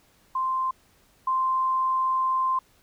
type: tone pair in turn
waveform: sine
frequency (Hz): 1044 / 1044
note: C6 / C6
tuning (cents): -4 / -4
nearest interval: unison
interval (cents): 0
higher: neither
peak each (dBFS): -23 / -21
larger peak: second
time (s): 0.35-0.71 / 1.27-2.59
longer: second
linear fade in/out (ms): 5
effects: pink hiss -61 dBFS RMS until 2.82 s